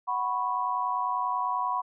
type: chord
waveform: sine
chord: F# suspended fourth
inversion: none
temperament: equal with one note detuned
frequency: 740 / 987.8 / 1097.9 Hz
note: F#5 / B5 / C#6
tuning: 0 / 0 / -17 cents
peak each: -33 / -28 / -31 dBFS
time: 0.07-1.82 s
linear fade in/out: 20 ms
effects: none